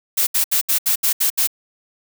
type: noise bursts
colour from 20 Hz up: blue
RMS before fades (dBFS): -17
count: 8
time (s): 0.17-1.474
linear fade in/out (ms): 10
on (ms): 100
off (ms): 72
effects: none